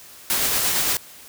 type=noise with tremolo; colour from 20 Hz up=white; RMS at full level=-20 dBFS; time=0.3-0.97 s; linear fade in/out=0 ms; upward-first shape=triangle; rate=8.7 Hz; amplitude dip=30%; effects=white hiss -44 dBFS RMS until 1.28 s